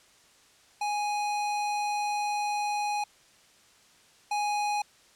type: tone pair in turn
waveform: square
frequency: 830 / 830 Hz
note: G#5 / G#5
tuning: -1 / -1 cents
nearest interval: unison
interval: 0 cents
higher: neither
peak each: -28 / -27 dBFS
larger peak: second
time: 0.81-3.04 / 4.31-4.82 s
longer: first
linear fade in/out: 5 ms
effects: white hiss -59 dBFS RMS until 5.15 s + low-pass 8000 Hz 12 dB/octave